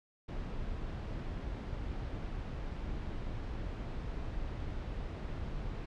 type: noise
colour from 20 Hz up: brown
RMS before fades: -39 dBFS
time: 0.28-5.86 s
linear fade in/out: 10 ms
effects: low-pass 4000 Hz 12 dB/octave